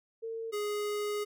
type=tone pair in turn; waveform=sine / square; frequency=452.8 / 415.9 Hz; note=A4 / G#4; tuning=+50 / +2 cents; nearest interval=minor second; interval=148 cents; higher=first; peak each=-35 / -32 dBFS; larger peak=second; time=0.22-0.52 / 0.52-1.25 s; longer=second; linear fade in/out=20 ms; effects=none